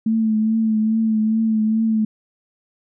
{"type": "tone with vibrato", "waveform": "sine", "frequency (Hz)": 220, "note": "A3", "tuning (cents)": 0, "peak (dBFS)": -15, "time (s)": [0.06, 2.05], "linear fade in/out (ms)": 5, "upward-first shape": "triangle", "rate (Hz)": 2.4, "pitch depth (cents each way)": 38, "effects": []}